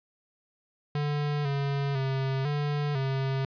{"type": "tone with pitch steps", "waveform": "square", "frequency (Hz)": [146.8, 140, 134.1, 146.5, 134.5], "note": ["D3", "C#3", "C3", "D3", "C3"], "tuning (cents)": [0, 18, 43, -4, 48], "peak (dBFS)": -27, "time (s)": [0.95, 3.45], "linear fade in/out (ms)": 2, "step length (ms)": 500, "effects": ["resampled to 11025 Hz", "11-bit"]}